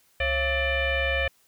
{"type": "tone with frequency modulation", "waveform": "sine", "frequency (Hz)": 1154, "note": "D6", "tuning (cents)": -31, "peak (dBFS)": -22, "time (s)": [0.2, 1.28], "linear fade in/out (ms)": 5, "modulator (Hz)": 611, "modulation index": 2.6, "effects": ["white hiss -63 dBFS RMS until 1.47 s"]}